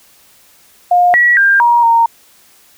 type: tone with pitch steps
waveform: sine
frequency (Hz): 711 / 1929 / 1596 / 949 / 924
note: F5 / B6 / G6 / A#5 / A#5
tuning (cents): +31 / -41 / +31 / +31 / -16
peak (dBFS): -6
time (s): 0.91-2.06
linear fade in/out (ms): 5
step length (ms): 230
effects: white hiss -47 dBFS RMS until 2.77 s